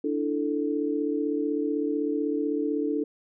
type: chord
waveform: sine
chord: D suspended second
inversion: none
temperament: equal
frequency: 293.7 / 329.6 / 440 Hz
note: D4 / E4 / A4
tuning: 0 / 0 / 0 cents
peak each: -27 / -31 / -29 dBFS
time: 0.04-3.04 s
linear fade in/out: 5 ms
effects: none